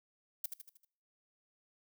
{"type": "noise with echo", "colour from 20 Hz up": "violet", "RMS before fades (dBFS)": -35, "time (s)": [0.44, 0.46], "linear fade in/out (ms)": 5, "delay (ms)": 78, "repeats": 5, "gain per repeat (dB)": -6, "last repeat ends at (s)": 0.85, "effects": ["noise-tail reverb RT60 0.6 s tail -22 dB re dry"]}